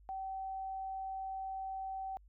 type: tone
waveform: sine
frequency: 768 Hz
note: G5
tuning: 36 cents flat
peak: -38 dBFS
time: 0.09-2.17 s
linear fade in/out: 0 ms
effects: added 50 Hz sine -58 dBFS peak until 2.28 s